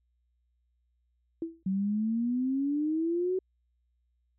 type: tone with exponential decay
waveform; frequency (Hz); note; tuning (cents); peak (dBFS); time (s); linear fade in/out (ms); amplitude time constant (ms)
sine; 329.6; E4; 0; -27; 1.42-1.63; 2; 44
type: exponential sweep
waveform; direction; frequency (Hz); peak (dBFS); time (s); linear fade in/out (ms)
sine; up; 187.3 to 378.7; -26; 1.66-3.39; 5
effects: added 60 Hz sine -70 dBFS peak until 4.38 s